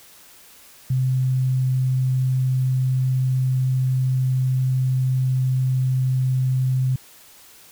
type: tone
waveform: sine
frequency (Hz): 129.5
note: C3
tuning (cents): -17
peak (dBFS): -17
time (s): 0.9-6.96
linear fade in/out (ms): 5
effects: white hiss -48 dBFS RMS until 7.71 s